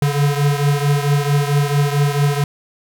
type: beating tone pair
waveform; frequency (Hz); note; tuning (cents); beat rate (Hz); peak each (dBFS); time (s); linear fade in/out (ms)
square; 142.4 / 146.9; C#3 / D3; +47 / +1; 4.5; -16 / -20; 0.02-2.44; 2
effects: none